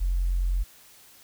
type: tone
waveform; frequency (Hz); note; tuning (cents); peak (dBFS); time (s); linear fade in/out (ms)
sine; 44.47; F1; +32; -21; 0-0.64; 20
effects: tanh soft clip ceiling -17 dBFS + white hiss -53 dBFS RMS until 1.23 s